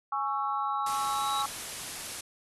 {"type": "chord", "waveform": "sine", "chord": "C# minor", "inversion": "second", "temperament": "just", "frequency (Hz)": [831.5, 1108.7, 1330.5], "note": ["G#5", "C#6", "E6"], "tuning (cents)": [2, 0, 16], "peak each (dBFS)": [-32, -31, -34], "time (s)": [0.12, 1.46], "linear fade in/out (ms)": 5}
{"type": "tone with exponential growth", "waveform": "sine", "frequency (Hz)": 3861, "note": "B7", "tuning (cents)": -40, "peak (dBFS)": -32, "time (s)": [0.27, 1.42], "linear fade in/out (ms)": 0, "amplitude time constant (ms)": 250}
{"type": "low-pass noise", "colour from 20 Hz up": "white", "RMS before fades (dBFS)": -40, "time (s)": [0.86, 2.21], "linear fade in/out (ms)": 5, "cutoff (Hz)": 12000, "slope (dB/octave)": 96}
{"effects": []}